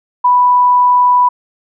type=tone; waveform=sine; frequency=987.8 Hz; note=B5; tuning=in tune; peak=-6 dBFS; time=0.24-1.29 s; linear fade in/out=10 ms; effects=none